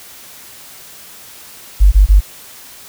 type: tone bursts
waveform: sine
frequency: 49 Hz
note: G1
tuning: in tune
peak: -3 dBFS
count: 3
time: 1.8-2.206 s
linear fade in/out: 20 ms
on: 120 ms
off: 23 ms
effects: white hiss -37 dBFS RMS until 2.88 s